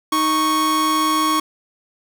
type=tone pair together; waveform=45% pulse; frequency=311.1 / 1106.3 Hz; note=D#4 / C#6; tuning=0 / -4 cents; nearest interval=octave + minor seventh; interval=2196 cents; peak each=-21 / -17 dBFS; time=0.12-1.4 s; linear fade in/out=5 ms; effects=none